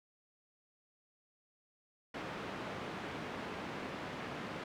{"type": "band-pass noise", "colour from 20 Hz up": "pink", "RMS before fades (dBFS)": -43, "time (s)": [2.14, 4.64], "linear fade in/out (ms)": 5, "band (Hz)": [160, 2400], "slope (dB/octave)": 12, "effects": []}